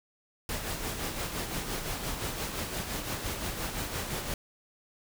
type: noise with tremolo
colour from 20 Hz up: pink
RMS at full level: -33 dBFS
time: 0.49-4.34 s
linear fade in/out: 2 ms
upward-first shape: sine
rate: 5.8 Hz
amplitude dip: 45%
effects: none